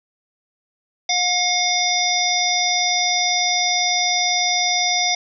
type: harmonic tone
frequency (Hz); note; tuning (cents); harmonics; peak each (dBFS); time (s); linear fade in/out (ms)
718; F5; +48; 1 / 3 / 5 / 7 / 8; -23 / -23 / -23 / -23 / -23; 1.09-5.15; 5
effects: none